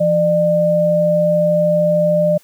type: tone pair together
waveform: sine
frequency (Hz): 169.5 / 601.1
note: E3 / D5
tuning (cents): +49 / +40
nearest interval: octave + minor seventh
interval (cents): 2191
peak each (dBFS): -18 / -12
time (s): 0-2.38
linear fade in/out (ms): 10
effects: white hiss -51 dBFS RMS until 2.43 s